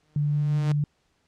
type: tone with exponential growth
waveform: sawtooth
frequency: 152.5 Hz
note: D#3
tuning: 34 cents flat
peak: -24 dBFS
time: 0.03-0.72 s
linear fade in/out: 0 ms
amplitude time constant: 150 ms
type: tone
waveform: sine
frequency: 146.83 Hz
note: D3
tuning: in tune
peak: -21 dBFS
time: 0.16-0.84 s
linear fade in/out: 2 ms
effects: pink hiss -69 dBFS RMS until 1.27 s + low-pass 7000 Hz 12 dB/octave